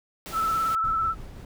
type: noise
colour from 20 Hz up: pink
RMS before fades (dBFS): -38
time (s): 0.26-0.75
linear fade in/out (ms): 0
type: tone with vibrato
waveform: sine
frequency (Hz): 1318.5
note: E6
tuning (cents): 0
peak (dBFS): -22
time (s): 0.32-1.15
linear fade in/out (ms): 50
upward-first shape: sine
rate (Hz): 18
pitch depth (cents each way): 31
type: noise with tremolo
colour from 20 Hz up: brown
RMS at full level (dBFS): -38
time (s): 0.84-1.45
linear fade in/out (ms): 2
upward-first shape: sine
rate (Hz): 5.8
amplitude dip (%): 25
effects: none